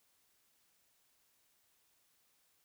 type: silence
effects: white hiss -74 dBFS RMS until 2.64 s